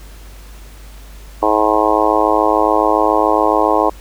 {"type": "harmonic tone", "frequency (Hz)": 107.1, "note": "A2", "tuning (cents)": -46, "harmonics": [3, 4, 5, 6, 7, 8, 9, 10], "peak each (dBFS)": [-19, -19, -19, -19, -19, -19, -19, -19], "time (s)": [1.42, 3.9], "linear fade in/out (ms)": 10, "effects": ["added 50 Hz sine -34 dBFS peak until 4 s", "pink hiss -43 dBFS RMS until 4 s"]}